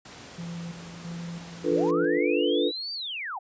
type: noise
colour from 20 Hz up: pink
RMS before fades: -44 dBFS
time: 0.05-1.91 s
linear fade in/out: 5 ms
type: tone with tremolo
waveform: triangle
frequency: 170.2 Hz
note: F3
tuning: 44 cents flat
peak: -31 dBFS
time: 0.38-2.18 s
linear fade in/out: 5 ms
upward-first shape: square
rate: 1.5 Hz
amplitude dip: 60%
type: chord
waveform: sine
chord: B half-diminished seventh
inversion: first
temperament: equal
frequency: 293.7 / 349.2 / 440 / 493.9 Hz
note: D4 / F4 / A4 / B4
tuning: 0 / 0 / 0 / 0 cents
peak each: -27 dBFS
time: 1.63-2.72 s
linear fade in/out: 50 ms
type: linear two-way sweep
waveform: sine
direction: up then down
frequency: 381.7 to 4697 to 685 Hz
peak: -31 dBFS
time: 1.72-3.39 s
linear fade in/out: 10 ms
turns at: 2.93 s
effects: high-pass 100 Hz 12 dB/octave + resampled to 16000 Hz